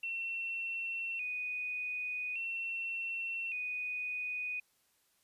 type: tone with vibrato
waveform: sine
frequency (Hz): 2593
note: E7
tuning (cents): -29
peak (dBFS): -35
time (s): 0.03-4.6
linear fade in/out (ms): 5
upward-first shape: square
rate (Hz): 0.43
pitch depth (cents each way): 75
effects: white hiss -73 dBFS RMS until 5.23 s + resampled to 32000 Hz